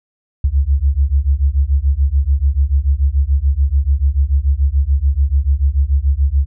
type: beating tone pair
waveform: sine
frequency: 66.2 / 73.1 Hz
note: C2 / D2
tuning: +21 / -7 cents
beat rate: 6.9 Hz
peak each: -14 dBFS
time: 0.44-6.46 s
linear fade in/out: 5 ms
effects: none